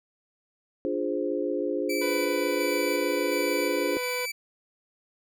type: chord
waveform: sine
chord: D half-diminished seventh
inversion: none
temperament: equal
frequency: 293.7 / 349.2 / 415.3 / 523.3 Hz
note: D4 / F4 / Ab4 / C5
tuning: 0 / 0 / 0 / 0 cents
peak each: -31 dBFS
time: 0.85-3.97 s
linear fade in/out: 0 ms
type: tone with tremolo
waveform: sawtooth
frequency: 2315 Hz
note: D7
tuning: 25 cents flat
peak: -27 dBFS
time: 1.89-4.32 s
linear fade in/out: 10 ms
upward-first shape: square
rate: 1.4 Hz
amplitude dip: 30%
type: harmonic tone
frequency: 496.8 Hz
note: B4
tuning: 10 cents sharp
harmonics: 1 / 2 / 3 / 4 / 5 / 6 / 7 / 8 / 10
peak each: -31 / -37 / -41 / -43 / -45 / -47 / -48 / -49 / -51 dBFS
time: 2.01-4.26 s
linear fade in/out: 10 ms
effects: none